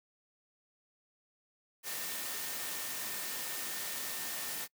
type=tone in noise; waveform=sine; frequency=1815 Hz; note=A#6; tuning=47 cents flat; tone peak=-50 dBFS; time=1.83-4.68 s; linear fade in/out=50 ms; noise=white; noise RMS=-39 dBFS; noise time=1.83-4.68 s; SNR=-14 dB; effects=noise-tail reverb RT60 0.1 s tail -26 dB re dry + high-pass 150 Hz 12 dB/octave